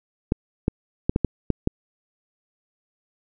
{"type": "clicks", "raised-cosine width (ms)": 3, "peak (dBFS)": -6, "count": 7, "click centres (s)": [0.321, 0.681, 1.095, 1.161, 1.247, 1.503, 1.674], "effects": []}